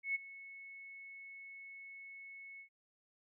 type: tone with ADSR envelope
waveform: sine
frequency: 2200 Hz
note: C#7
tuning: 14 cents flat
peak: -31 dBFS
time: 0.03-2.69 s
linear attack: 120 ms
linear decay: 19 ms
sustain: -18 dB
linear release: 92 ms
effects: none